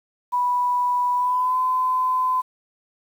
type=tone with pitch glide; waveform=sine; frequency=984 to 1018.7 Hz; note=B5 to C6; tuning=-7 to -47 cents; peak=-18 dBFS; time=0.32-2.42 s; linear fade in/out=20 ms; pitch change=+60 cents; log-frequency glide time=1.15-1.58 s; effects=8-bit